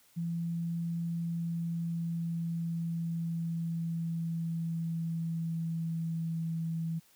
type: tone with pitch glide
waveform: sine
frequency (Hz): 168.5 to 163.89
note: E3 to E3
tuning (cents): +38 to -10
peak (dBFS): -31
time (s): 0.16-7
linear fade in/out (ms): 20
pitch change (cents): -48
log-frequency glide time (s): 1.07-6.61
effects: white hiss -64 dBFS RMS until 7.15 s